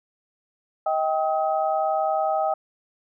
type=tone cluster; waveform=sine; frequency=632 / 783 / 1270 Hz; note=D#5 / G5 / D#6; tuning=+27 / -2 / +35 cents; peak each=-24 / -23 / -30 dBFS; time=0.86-2.54 s; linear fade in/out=5 ms; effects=none